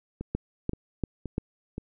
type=two click trains; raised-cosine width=3 ms; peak=-14 / -21 dBFS; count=4 / 4; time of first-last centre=0.35-1.381 / 0.21-1.781 s; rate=2.91 / 1.91 Hz; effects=none